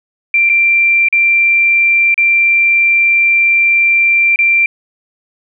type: tone with dropouts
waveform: sine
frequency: 2361 Hz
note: D7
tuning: 9 cents sharp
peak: -7 dBFS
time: 0.34-4.66 s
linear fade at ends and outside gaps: 2 ms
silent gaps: 0.492-0.497 / 1.086-1.126 / 2.143-2.178 / 4.36-4.389 s
effects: none